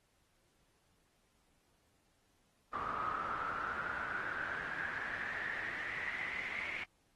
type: noise with band-pass filter sweep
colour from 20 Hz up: brown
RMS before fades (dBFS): -40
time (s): 2.73-6.84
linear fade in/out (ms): 5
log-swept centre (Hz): 1200 to 2200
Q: 9.8
effects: pink hiss -75 dBFS RMS until 7.15 s + AAC 32 kbps